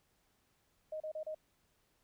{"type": "tone bursts", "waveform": "sine", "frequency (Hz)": 622.3, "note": "D#5", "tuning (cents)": 0, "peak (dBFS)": -38, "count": 4, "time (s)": [0.92, 1.347], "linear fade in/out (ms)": 5, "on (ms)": 82, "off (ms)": 33, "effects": ["pink hiss -75 dBFS RMS until 2.03 s"]}